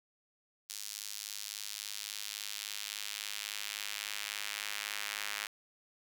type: tone with high-pass filter sweep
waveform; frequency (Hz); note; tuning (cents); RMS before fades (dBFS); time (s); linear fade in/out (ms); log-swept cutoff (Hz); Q
square; 51.8; G#1; -4; -41; 0.69-5.47; 5; 5200 to 1900; 1.1
effects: none